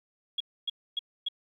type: tone bursts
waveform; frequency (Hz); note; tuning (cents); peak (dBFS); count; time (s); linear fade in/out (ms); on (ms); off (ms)
sine; 3322; G#7; 0; -27; 4; 0.38-1.286; 5; 24; 270
effects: 11-bit